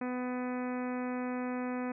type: harmonic tone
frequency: 250 Hz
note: B3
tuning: 21 cents sharp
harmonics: 1 / 2 / 3 / 4 / 5 / 6 / 7 / 8 / 9 / 10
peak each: -34 / -40 / -44 / -46 / -48 / -50 / -51 / -52 / -53 / -54 dBFS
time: 0.01-1.92 s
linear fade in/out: 5 ms
effects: none